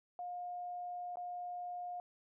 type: tone with dropouts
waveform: sine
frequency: 712 Hz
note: F5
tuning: 33 cents sharp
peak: -40 dBFS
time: 0.19-2 s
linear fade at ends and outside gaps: 1 ms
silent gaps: 1.157-1.17 s
effects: none